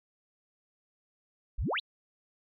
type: exponential sweep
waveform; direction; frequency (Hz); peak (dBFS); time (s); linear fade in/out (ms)
sine; up; 31.26 to 4400; -28; 1.58-1.8; 10
effects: MP3 32 kbps